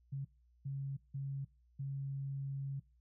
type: tone bursts at uneven times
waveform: sine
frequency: 137.5 Hz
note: C#3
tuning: 14 cents flat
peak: -37 dBFS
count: 4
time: 0.12-0.25 / 0.65-0.97 / 1.14-1.45 / 1.79-2.8 s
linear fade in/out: 10 ms
effects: noise-tail reverb RT60 0.3 s tail -22 dB re dry + added 60 Hz sine -66 dBFS peak until 3 s